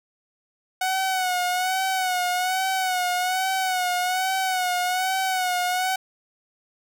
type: tone with vibrato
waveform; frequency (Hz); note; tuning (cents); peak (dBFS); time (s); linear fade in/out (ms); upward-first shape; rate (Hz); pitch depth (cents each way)
sawtooth; 740; F#5; 0; -18; 0.81-5.96; 5; sine; 1.2; 54
effects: none